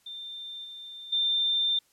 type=tone with level steps; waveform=sine; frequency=3587 Hz; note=A7; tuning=33 cents sharp; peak=-37 / -40 / -23 dBFS; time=0.06-1.79 s; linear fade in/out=5 ms; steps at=0.64 / 1.12 s; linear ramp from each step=10 ms; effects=white hiss -66 dBFS RMS until 1.92 s + low-pass 12000 Hz 12 dB/octave